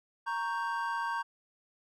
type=chord; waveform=triangle; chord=G diminished; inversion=first; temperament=equal; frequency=932.3 / 1108.7 / 1568 Hz; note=Bb5 / Db6 / G6; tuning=0 / 0 / 0 cents; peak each=-32 / -35 / -35 dBFS; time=0.26-1.23 s; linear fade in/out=20 ms; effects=none